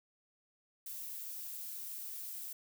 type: noise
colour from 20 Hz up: violet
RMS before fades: -44 dBFS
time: 0.86-2.53 s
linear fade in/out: 5 ms
effects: none